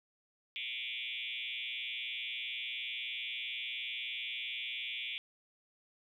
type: tone with frequency modulation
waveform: sine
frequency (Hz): 2868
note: F7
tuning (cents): +45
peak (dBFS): -37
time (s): 0.56-5.18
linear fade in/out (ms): 0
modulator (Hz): 123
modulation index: 5.5
effects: 12-bit